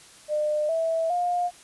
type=tone with pitch steps; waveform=sine; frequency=603 / 653.8 / 708.9 Hz; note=D5 / E5 / F5; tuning=+46 / -14 / +26 cents; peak=-22 dBFS; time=0.28-1.51 s; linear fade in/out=50 ms; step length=410 ms; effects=white hiss -50 dBFS RMS until 1.63 s + resampled to 24000 Hz